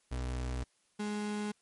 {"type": "tone pair in turn", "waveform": "35% pulse", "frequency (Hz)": [62.6, 208.8], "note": ["B1", "G#3"], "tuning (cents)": [24, 10], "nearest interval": "octave + major sixth", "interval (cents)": 2086, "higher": "second", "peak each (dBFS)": [-32, -32], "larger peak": "neither", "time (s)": [[0.11, 0.64], [0.99, 1.52]], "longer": "neither", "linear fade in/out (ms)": 10, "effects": ["white hiss -72 dBFS RMS until 1.61 s", "MP3 48 kbps"]}